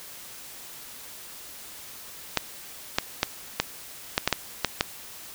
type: clicks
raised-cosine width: 0.2 ms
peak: -3 dBFS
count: 9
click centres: 2.373 / 2.985 / 3.231 / 3.6 / 4.179 / 4.276 / 4.327 / 4.647 / 4.809 s
effects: white hiss -43 dBFS RMS until 5.34 s